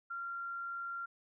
sine tone, 1381 Hz, F6, 20 cents flat, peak -38 dBFS, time 0.1-1.06 s, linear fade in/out 10 ms, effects none

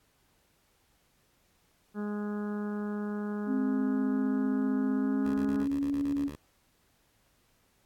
harmonic tone, 207.7 Hz, G#3, in tune, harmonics 1 / 2 / 3 / 4 / 5 / 6 / 7 / 8, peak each -32 / -39 / -50 / -49 / -51 / -49 / -50 / -54 dBFS, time 1.94-5.67 s, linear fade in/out 50 ms
sine tone with pitch glide, 263.1 to 282 Hz, C4 to C#4, +10 to +30 cents, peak -27 dBFS, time 3.46-6.31 s, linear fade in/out 50 ms, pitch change +120 cents, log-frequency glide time 4.91-5.91 s
10% pulse tone bursts, 73.42 Hz, D2, in tune, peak -33 dBFS, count 10, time 5.25-6.359 s, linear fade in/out 5 ms, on 92 ms, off 21 ms
effects pink hiss -69 dBFS RMS until 7.85 s + AAC 64 kbps

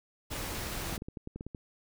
pink noise, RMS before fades -37 dBFS, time 0.3-0.98 s, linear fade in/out 20 ms
clicks, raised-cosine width 3 ms, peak -27 dBFS, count 10, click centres 0.927 / 0.978 / 1.021 / 1.085 / 1.172 / 1.274 / 1.36 / 1.409 / 1.466 / 1.548 s
effects none

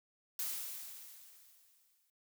blue noise with exponential decay, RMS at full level -37 dBFS, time 0.39-2.1 s, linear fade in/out 2 ms, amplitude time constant 370 ms, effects noise-tail reverb RT60 0.1 s tail -24 dB re dry

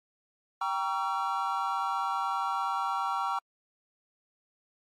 triangle chord, G diminished seventh, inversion none, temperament just, 784 / 940.8 / 1128.9 / 1354.7 Hz, G5 / Bb5 / Db6 / Fb6, 0 / +16 / +31 / +47 cents, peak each -32 dBFS, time 0.61-3.39 s, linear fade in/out 5 ms, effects AAC 64 kbps

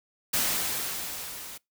white noise with level ramp, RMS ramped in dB -25 to -42 dBFS, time 0.33-1.58 s, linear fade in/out 10 ms, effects noise-tail reverb RT60 0.2 s tail -25 dB re dry

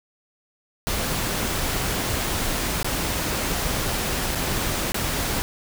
pink noise with dropouts, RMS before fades -25 dBFS, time 0.87-5.42 s, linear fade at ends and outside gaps 0 ms, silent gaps 2.829-2.845 / 4.35-4.355 / 4.92-4.944 s, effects none

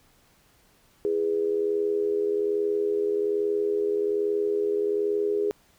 sine tone with amplitude modulation, 412.3 Hz, G#4, 13 cents flat, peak -19 dBFS, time 1.05-5.51 s, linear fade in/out 0 ms, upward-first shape sine, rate 81.2 Hz, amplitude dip 70%, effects pink hiss -61 dBFS RMS until 5.78 s

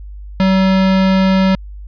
square tone, 190 Hz, F#3, 46 cents sharp, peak -10 dBFS, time 0.4-1.55 s, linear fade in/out 0 ms, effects added 50 Hz sine -28 dBFS peak until 1.87 s + resampled to 11025 Hz

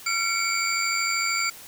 sine tone cluster, 1370 / 2209 / 2302 / 4690 / 7230 Hz, F6 / C#7 / D7 / D8 / A8, -34 / -7 / -35 / -3 / +46 cents, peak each -29 dBFS, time 0.06-1.5 s, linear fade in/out 5 ms, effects white hiss -44 dBFS RMS until 1.67 s

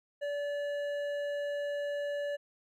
sine tone with hard clipping, 577 Hz, D5, 31 cents flat, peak -34 dBFS, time 0.21-2.37 s, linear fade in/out 20 ms, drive 9 dB, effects none

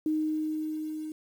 sine tone with level ramp, 310 Hz, D#4, 6 cents flat, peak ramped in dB -24 to -34 dBFS, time 0.06-1.12 s, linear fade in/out 2 ms, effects 9-bit

